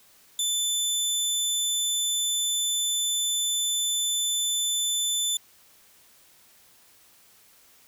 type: tone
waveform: 20% pulse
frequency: 3520 Hz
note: A7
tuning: in tune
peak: -18 dBFS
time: 0.39-5.37 s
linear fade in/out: 2 ms
effects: white hiss -57 dBFS RMS until 7.87 s